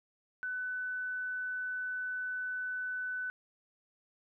sine tone, 1500 Hz, F#6, 23 cents sharp, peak -34 dBFS, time 0.43-3.3 s, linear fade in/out 0 ms, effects none

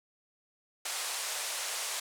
white band-pass noise, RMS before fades -36 dBFS, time 0.85-2 s, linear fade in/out 5 ms, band 510 to 10000 Hz, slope 24 dB/octave, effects none

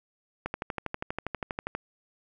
click train, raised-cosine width 0.5 ms, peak -16 dBFS, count 17, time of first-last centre 0.46-1.75 s, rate 12.4 Hz, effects none

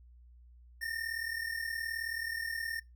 square tone pair together, 1800 / 1838.9 Hz, A6 / A#6, +39 / -24 cents, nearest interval unison, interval 37 cents, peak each -39 / -39 dBFS, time 0.81-2.8 s, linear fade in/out 10 ms, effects noise-tail reverb RT60 0.2 s tail -22 dB re dry + added 60 Hz sine -54 dBFS peak until 2.95 s

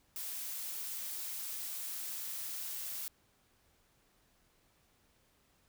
blue noise, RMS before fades -41 dBFS, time 0.16-3.08 s, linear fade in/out 0 ms, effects pink hiss -71 dBFS RMS until 5.68 s

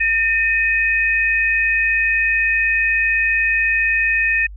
sine tone pair together, 1814.3 / 2516 Hz, A#6 / D#7, -47 / +19 cents, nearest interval tritone, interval 566 cents, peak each -17 dBFS, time 0-4.47 s, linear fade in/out 10 ms, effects added 50 Hz sine -32 dBFS peak until 4.56 s

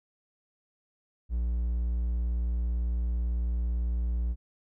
triangle tone, 59 Hz, A#1, 22 cents sharp, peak -24 dBFS, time 1.29-4.36 s, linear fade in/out 50 ms, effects none

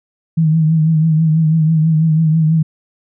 sine tone with vibrato, 158.9 Hz, D#3, 37 cents sharp, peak -9 dBFS, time 0.37-2.63 s, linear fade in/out 10 ms, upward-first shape triangle, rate 6.1 Hz, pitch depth 61 cents each way, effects none

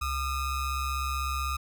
square ring-modulated tone, 640 Hz, D#5, 49 cents sharp, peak -26 dBFS, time 0.01-1.57 s, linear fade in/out 10 ms, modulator 572 Hz, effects none

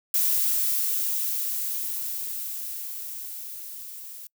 violet noise with level ramp, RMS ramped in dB -22 to -41 dBFS, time 0.14-4.27 s, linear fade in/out 2 ms, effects noise-tail reverb RT60 0.1 s tail -26 dB re dry

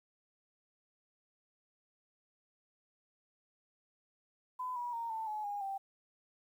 sine tone with pitch steps, 1008 / 966.4 / 926.5 / 888.2 / 851.5 / 816.4 / 782.7 Hz, B5 / B5 / A#5 / A5 / G#5 / G#5 / G5, +35 / -38 / -11 / +16 / +43 / -30 / -3 cents, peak -36 dBFS, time 4.59-5.78 s, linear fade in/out 10 ms, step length 170 ms, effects 11-bit

